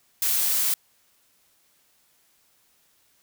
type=noise; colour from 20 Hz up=blue; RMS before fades=-23 dBFS; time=0.22-0.74 s; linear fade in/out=2 ms; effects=white hiss -64 dBFS RMS until 3.22 s